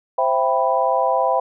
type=chord; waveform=sine; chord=C major seventh; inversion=none; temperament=equal with one note detuned; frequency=523.3 / 665.4 / 784 / 987.8 Hz; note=C5 / E5 / G5 / B5; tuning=0 / +16 / 0 / 0 cents; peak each=-21 dBFS; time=0.18-1.4 s; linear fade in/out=5 ms; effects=none